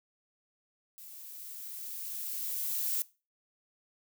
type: noise with level ramp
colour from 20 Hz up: violet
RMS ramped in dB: -49 to -31 dBFS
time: 0.98-3.02 s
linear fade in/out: 0 ms
effects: noise-tail reverb RT60 0.3 s tail -20 dB re dry